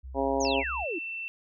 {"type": "tone with pitch glide", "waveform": "sine", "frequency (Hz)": [64.8, 64.43], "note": ["C2", "C2"], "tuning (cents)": [-16, -26], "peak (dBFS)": -38, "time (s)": [0.03, 0.85], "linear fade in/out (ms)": 20, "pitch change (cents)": -10, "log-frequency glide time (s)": [0.37, 0.54]}
{"type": "harmonic tone", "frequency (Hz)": 136.2, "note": "C#3", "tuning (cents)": -30, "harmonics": [2, 3, 4, 5, 6, 7], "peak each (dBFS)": [-31, -31, -30, -32, -34, -34], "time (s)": [0.14, 0.64], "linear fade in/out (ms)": 50}
{"type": "exponential sweep", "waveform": "sine", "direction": "down", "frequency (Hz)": [6910, 300], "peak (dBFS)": -31, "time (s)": [0.4, 0.99], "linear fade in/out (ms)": 10}
{"type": "tone", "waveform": "sine", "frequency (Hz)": 2681, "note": "E7", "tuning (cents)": 29, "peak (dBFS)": -33, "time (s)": [0.45, 1.28], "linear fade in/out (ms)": 0}
{"effects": []}